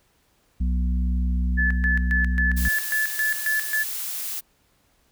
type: harmonic tone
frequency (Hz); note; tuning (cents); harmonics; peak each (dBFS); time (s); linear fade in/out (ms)
61.74; B1; 0; 1 / 3 / 4; -20 / -30 / -36; 0.6-2.69; 10
type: tone with tremolo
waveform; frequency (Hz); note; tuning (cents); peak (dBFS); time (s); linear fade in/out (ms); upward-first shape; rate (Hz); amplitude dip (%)
sine; 1732; A6; -28; -20; 1.57-3.84; 20; square; 3.7; 80
type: noise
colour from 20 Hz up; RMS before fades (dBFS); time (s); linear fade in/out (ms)
blue; -30; 2.56-4.41; 20
effects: pink hiss -64 dBFS RMS until 5.11 s